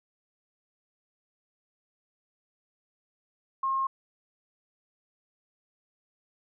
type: tone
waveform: sine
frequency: 1072 Hz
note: C6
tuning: 42 cents sharp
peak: -25 dBFS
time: 3.63-3.87 s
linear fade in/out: 5 ms
effects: none